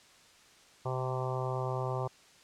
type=harmonic tone with a mistuned harmonic; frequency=129.2 Hz; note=C3; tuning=21 cents flat; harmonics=1 / 3 / 4 / 5 / 6 / 7 / 8 / 9; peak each=-34 / -39 / -40 / -41 / -42 / -42 / -43 / -44 dBFS; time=0.85-2.08 s; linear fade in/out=10 ms; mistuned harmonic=1; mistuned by=-28 cents; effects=white hiss -59 dBFS RMS until 2.43 s + low-pass 7000 Hz 12 dB/octave